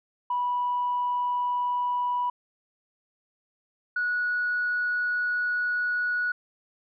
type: tone pair in turn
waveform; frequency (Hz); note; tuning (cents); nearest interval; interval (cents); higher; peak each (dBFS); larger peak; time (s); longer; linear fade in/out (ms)
sine; 981 / 1463.1; B5 / F#6; -12 / -20; perfect fifth; 692; second; -23; neither; 0.3-2.3 / 3.96-6.32; second; 5
effects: tanh soft clip ceiling -19 dBFS